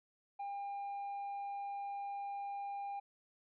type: tone with tanh clipping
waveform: triangle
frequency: 802 Hz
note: G5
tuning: 39 cents sharp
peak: -40 dBFS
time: 0.39-3 s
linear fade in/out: 10 ms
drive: 7 dB
effects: none